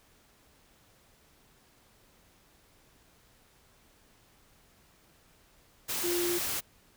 sine tone in noise, 349.2 Hz, F4, in tune, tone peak -29 dBFS, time 6.03-6.39 s, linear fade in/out 20 ms, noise white, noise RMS -33 dBFS, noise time 5.88-6.61 s, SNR +1 dB, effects pink hiss -63 dBFS RMS until 6.96 s

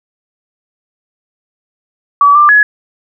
sine tone with pitch steps, 1145 / 1185 / 1689 Hz, D6 / D6 / G#6, -44 / +15 / +29 cents, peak -3 dBFS, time 2.21-2.63 s, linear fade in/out 2 ms, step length 140 ms, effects none

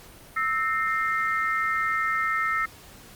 sine tone cluster, 1308 / 1827 / 2106 Hz, E6 / A#6 / C7, -14 / -35 / +11 cents, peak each -25 / -28 / -30 dBFS, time 0.36-2.66 s, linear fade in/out 10 ms, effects pink hiss -48 dBFS RMS until 3.15 s + Opus 48 kbps

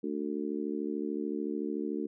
harmonic tone, 73.6 Hz, D2, 4 cents sharp, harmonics 3 / 4 / 5 / 6, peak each -37 / -35 / -37 / -40 dBFS, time 0.03-2.07 s, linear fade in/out 10 ms, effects none

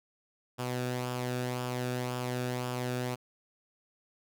sawtooth tone with flanger, 124.8 Hz, B2, 19 cents sharp, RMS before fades -34 dBFS, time 0.58-3.16 s, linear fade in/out 20 ms, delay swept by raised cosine 0.48 to 0.99 ms, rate 1.9 Hz, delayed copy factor -0.5, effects none

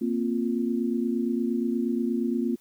sine chord, Bb suspended second, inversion none, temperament equal, 233.1 / 261.6 / 349.2 Hz, Bb3 / C4 / F4, 0 / 0 / 0 cents, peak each -26 / -29 / -30 dBFS, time 0.01-2.56 s, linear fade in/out 10 ms, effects white hiss -62 dBFS RMS until 2.6 s

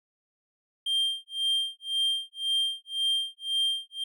triangle tone with tremolo, 3180 Hz, G7, 24 cents sharp, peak -21 dBFS, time 0.86-4.04 s, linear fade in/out 5 ms, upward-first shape sine, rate 1.9 Hz, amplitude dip 100%, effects none

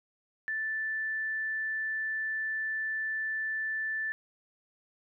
sine tone, 1760 Hz, A6, in tune, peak -30 dBFS, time 0.48-4.12 s, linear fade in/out 0 ms, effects none

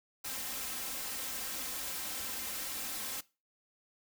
white noise with comb filter, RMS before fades -39 dBFS, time 0.24-3.21 s, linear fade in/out 10 ms, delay 3.8 ms, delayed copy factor +0.65, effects noise-tail reverb RT60 0.3 s tail -21 dB re dry

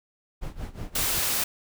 brown noise with tremolo, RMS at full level -32 dBFS, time 0.41-1.2 s, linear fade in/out 20 ms, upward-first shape sine, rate 5.5 Hz, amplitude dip 85%
white noise, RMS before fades -26 dBFS, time 0.95-1.44 s, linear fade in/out 5 ms
effects none

